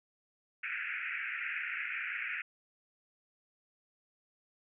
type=band-pass noise; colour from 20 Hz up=white; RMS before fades=-38 dBFS; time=0.63-2.42 s; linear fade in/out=5 ms; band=1400 to 2600 Hz; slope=96 dB/octave; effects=none